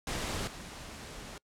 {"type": "noise with level steps", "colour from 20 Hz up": "pink", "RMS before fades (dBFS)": [-35, -45], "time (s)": [0.07, 1.38], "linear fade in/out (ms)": 2, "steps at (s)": 0.47, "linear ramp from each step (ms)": 5, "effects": ["noise-tail reverb RT60 0.1 s tail -26 dB re dry", "low-pass 9000 Hz 12 dB/octave"]}